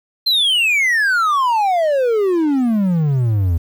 triangle exponential sweep, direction down, 4189 to 80.4 Hz, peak -11 dBFS, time 0.26-3.58 s, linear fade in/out 10 ms, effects 8-bit

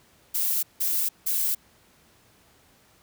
violet noise bursts, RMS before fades -25 dBFS, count 3, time 0.34-1.55 s, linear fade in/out 10 ms, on 290 ms, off 170 ms, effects pink hiss -59 dBFS RMS until 3.02 s + high-pass 60 Hz 12 dB/octave

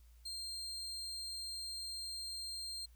35% pulse tone, 4186 Hz, C8, in tune, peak -40 dBFS, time 0.25-2.86 s, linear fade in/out 10 ms, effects added 58 Hz sine -58 dBFS peak until 2.95 s + white hiss -73 dBFS RMS until 2.95 s

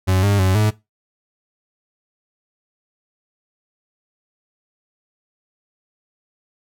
40% pulse tone with pitch steps, 93.7 / 101.1 / 94 / 106.7 Hz, F#2 / G#2 / F#2 / G#2, +22 / -46 / +28 / +47 cents, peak -13 dBFS, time 0.07-0.71 s, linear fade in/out 20 ms, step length 160 ms, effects noise-tail reverb RT60 0.2 s tail -18 dB re dry

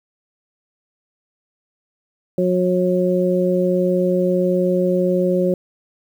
harmonic tone, 181.5 Hz, F#3, 33 cents flat, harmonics 1 / 2 / 3, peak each -19 / -19 / -19 dBFS, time 2.38-5.54 s, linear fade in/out 2 ms, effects 8-bit

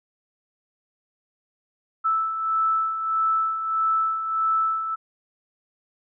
sine beating tone pair, 1314 / 1315.6 Hz, E6 / E6, -6 / -4 cents, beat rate 1.6 Hz, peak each -29 / -21 dBFS, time 2.04-4.96 s, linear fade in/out 20 ms, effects none

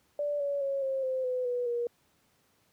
sine tone with pitch steps, 583 / 566.4 / 550.3 / 534.6 / 519.4 / 504.6 / 490.2 / 476.3 Hz, D5 / C#5 / C#5 / C5 / C5 / B4 / B4 / A#4, -13 / +37 / -13 / +37 / -13 / +37 / -13 / +37 cents, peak -28 dBFS, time 0.19-1.87 s, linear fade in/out 2 ms, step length 210 ms, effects pink hiss -69 dBFS RMS until 2.72 s + high-pass 80 Hz 12 dB/octave

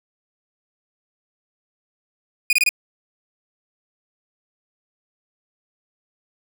40% pulse tone bursts, 2462 Hz, D#7, 19 cents flat, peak -13 dBFS, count 4, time 2.5-2.691 s, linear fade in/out 2 ms, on 29 ms, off 25 ms, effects none

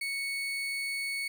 35% pulse tone, 2217 Hz, C#7, in tune, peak -30 dBFS, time 0.01-1.28 s, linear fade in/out 5 ms, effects none

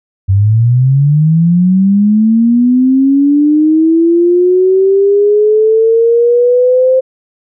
sine linear sweep, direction up, 94 to 523.3 Hz, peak -5 dBFS, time 0.28-7.01 s, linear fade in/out 20 ms, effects none

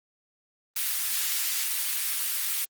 white high-pass noise, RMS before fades -28 dBFS, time 0.76-2.65 s, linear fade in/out 5 ms, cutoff 1800 Hz, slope 12 dB/octave, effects Opus 32 kbps

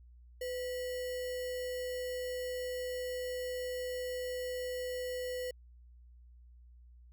sine tone with sample-and-hold, 503 Hz, B4, 32 cents sharp, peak -35 dBFS, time 0.41-5.51 s, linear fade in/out 5 ms, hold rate 2450 Hz, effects added 60 Hz sine -54 dBFS peak until 7.12 s

